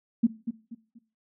sine tone with echo, 230.6 Hz, A#3, 19 cents flat, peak -16 dBFS, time 0.23-0.27 s, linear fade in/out 10 ms, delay 240 ms, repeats 3, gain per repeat -10 dB, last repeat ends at 0.99 s, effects noise-tail reverb RT60 0.4 s tail -18 dB re dry

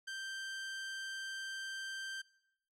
sawtooth tone, 1568 Hz, G6, in tune, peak -37 dBFS, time 0.07-2.22 s, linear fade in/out 10 ms, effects noise-tail reverb RT60 0.8 s tail -21 dB re dry + low-pass 8000 Hz 12 dB/octave

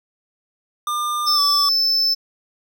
square tone with pitch glide, 1200 to 1149.1 Hz, D6 to D6, +37 to -38 cents, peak -21 dBFS, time 0.87-1.69 s, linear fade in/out 2 ms, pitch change -75 cents, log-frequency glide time 1.35-1.4 s
triangle tone, 5274 Hz, E8, in tune, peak -14 dBFS, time 1.26-2.15 s, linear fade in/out 20 ms
effects none

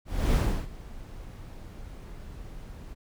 brown noise with ADSR envelope, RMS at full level -21 dBFS, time 0.05-2.95 s, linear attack 290 ms, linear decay 330 ms, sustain -21 dB, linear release 25 ms, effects none

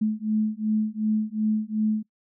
sine beating tone pair, 214.2 / 216.9 Hz, A3 / A3, -46 / -25 cents, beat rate 2.7 Hz, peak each -25 dBFS, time 0.01-2.03 s, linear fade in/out 10 ms, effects noise-tail reverb RT60 0.1 s tail -22 dB re dry

